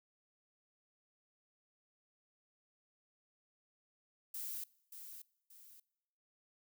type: noise with echo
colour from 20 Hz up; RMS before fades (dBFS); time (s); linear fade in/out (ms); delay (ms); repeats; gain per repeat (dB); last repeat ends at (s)
violet; -43; 4.34-4.64; 5; 580; 2; -8; 5.8
effects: noise-tail reverb RT60 1.0 s tail -24 dB re dry